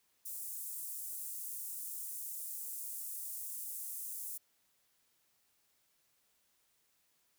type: high-pass noise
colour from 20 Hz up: pink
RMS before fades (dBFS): -43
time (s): 0.25-4.38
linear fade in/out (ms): 10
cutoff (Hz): 8800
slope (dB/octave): 24
effects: white hiss -75 dBFS RMS until 7.38 s